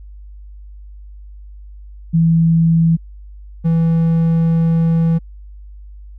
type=tone pair in turn; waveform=sine / triangle; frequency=164.81 / 164.81 Hz; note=E3 / E3; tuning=0 / 0 cents; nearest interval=unison; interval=0 cents; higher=neither; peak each=-9 dBFS; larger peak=neither; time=2.13-2.97 / 3.64-5.19 s; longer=second; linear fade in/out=20 ms; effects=added 50 Hz sine -33 dBFS peak until 6.18 s